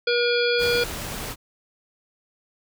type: harmonic tone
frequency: 479.9 Hz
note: B4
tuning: 50 cents flat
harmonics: 1 / 3 / 5 / 7 / 9 / 10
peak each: -21 / -26 / -28 / -29 / -31 / -31 dBFS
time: 0.07-0.84 s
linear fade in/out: 5 ms
type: noise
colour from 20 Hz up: pink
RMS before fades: -32 dBFS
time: 0.58-1.36 s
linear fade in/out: 50 ms
effects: none